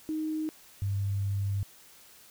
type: tone pair in turn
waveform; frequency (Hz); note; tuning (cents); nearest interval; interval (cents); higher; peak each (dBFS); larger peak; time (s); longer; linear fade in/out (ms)
sine; 311.9 / 99.41; D#4 / G2; +4 / +25; octave + minor sixth; 1979; first; -29 / -27; second; 0.09-0.49 / 0.82-1.63; second; 0
effects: white hiss -55 dBFS RMS until 2.3 s